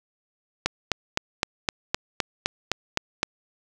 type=click train; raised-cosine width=0.2 ms; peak=-4 dBFS; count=11; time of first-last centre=0.66-3.231 s; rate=3.89 Hz; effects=none